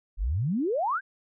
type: exponential sweep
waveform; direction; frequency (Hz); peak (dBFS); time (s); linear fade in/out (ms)
sine; up; 40 to 1661.2; -24; 0.17-1.01; 50
effects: none

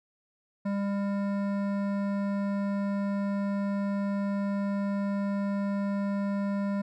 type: tone with hard clipping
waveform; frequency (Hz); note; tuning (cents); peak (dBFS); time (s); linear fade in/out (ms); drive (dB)
sine; 200; G3; +35; -29; 0.65-6.82; 10; 14
effects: none

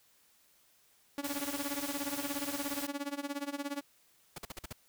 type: tone with tremolo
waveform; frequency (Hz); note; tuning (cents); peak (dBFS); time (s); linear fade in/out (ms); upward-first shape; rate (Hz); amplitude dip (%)
sawtooth; 284.1; C#4; +43; -29; 1.18-3.81; 0; sine; 17; 90
type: noise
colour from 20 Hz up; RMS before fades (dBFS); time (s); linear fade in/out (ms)
white; -41; 1.24-2.87; 5
type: noise bursts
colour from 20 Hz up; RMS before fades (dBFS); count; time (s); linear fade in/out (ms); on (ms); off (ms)
pink; -42; 6; 4.36-4.728; 5; 23; 46
effects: white hiss -67 dBFS RMS until 4.88 s

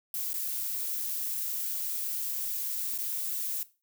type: noise with dropouts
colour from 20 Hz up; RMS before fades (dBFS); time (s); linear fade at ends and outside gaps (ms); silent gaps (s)
violet; -33; 0.14-3.63; 1; 0.332-0.34 / 2.978-2.986
effects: noise-tail reverb RT60 0.3 s tail -17 dB re dry

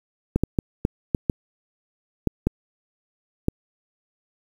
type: clicks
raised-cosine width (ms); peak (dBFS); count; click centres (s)
3; -6; 9; 0.36 / 0.436 / 0.588 / 0.851 / 1.148 / 1.298 / 2.273 / 2.47 / 3.484
effects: 7-bit

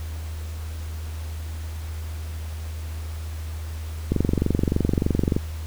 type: click train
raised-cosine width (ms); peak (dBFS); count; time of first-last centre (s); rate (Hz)
3; -7; 30; 4.12-5.365; 23.3
effects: added 79 Hz sine -29 dBFS peak until 5.66 s + pink hiss -44 dBFS RMS until 5.66 s

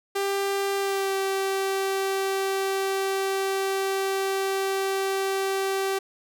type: tone with pitch glide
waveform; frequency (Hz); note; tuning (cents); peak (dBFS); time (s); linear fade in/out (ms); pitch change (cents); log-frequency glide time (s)
sawtooth; 395.2 to 387.7; G4 to G4; +14 to -19; -20; 0.15-5.99; 10; -33; 0.78-1.15
effects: none

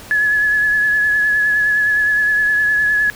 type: tone with vibrato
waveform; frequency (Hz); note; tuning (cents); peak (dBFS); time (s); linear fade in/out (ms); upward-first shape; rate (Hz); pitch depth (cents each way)
sine; 1700; G#6; +40; -12; 0.11-3.1; 0; triangle; 9.7; 29
effects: pink hiss -37 dBFS RMS until 3.15 s

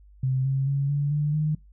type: tone with pitch steps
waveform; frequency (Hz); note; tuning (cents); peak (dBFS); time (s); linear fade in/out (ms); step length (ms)
sine; 130.81 / 134.95 / 139.23 / 143.64 / 148.19 / 152.89; C3 / C#3 / C#3 / D3 / D3 / D#3; 0 / -46 / +8 / -38 / +16 / -30; -21; 0.23-1.55; 5; 220
effects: noise-tail reverb RT60 0.2 s tail -23 dB re dry + added 50 Hz sine -49 dBFS peak until 1.72 s

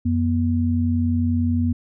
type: tone pair together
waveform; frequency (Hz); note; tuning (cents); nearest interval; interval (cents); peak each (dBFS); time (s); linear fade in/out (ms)
sine; 90 / 241.2; F#2 / B3; -47 / -41; octave + perfect fourth; 1706; -20; 0.05-1.73; 10
effects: none

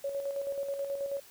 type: tone with tremolo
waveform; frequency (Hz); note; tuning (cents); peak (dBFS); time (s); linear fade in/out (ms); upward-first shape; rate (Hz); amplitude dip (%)
sine; 557; C#5; +8; -30; 0.04-1.2; 5; square; 9.3; 45
effects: white hiss -55 dBFS RMS until 1.3 s

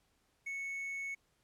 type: tone with quantisation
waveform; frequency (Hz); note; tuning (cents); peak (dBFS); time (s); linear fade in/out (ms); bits
triangle; 2209; C#7; -7; -36; 0.46-1.15; 10; 11
effects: pink hiss -75 dBFS RMS until 1.43 s + low-pass 12000 Hz 12 dB/octave

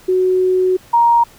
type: tone pair in turn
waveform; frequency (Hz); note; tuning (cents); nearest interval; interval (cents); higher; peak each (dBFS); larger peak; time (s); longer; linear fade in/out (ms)
sine; 370 / 938.6; F#4 / A#5; 0 / +12; octave + major third; 1612; second; -11 / -8; second; 0.08-0.77 / 0.93-1.24; first; 10
effects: pink hiss -45 dBFS RMS until 1.38 s

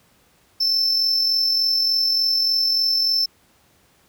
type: tone with amplitude modulation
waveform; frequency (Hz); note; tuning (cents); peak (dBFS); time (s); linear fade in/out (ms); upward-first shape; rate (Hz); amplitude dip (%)
triangle; 5310; E8; +12; -14; 0.6-3.26; 10; sine; 43.4; 35
effects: pink hiss -58 dBFS RMS until 4.08 s + high-pass 60 Hz 12 dB/octave

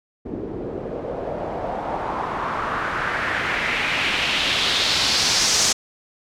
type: noise with low-pass filter sweep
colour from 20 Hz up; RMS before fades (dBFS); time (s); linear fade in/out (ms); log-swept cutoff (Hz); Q
white; -23; 0.25-5.73; 10; 340 to 6400; 2.4
effects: none

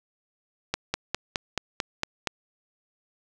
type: slowing click train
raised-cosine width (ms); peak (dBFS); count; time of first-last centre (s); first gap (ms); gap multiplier
0.2; -8; 8; 0.74-2.272; 200; 1.03
effects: none

